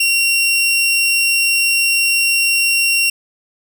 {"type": "tone", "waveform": "sawtooth", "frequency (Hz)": 2746, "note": "F7", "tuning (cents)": -30, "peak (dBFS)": -9, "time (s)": [0, 3.1], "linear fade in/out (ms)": 5, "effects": []}